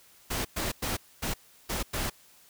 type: noise bursts at uneven times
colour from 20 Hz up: pink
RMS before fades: -31 dBFS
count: 6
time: 0.3-0.45 / 0.56-0.72 / 0.82-0.97 / 1.22-1.34 / 1.69-1.83 / 1.93-2.1 s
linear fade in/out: 10 ms
effects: white hiss -58 dBFS RMS until 2.49 s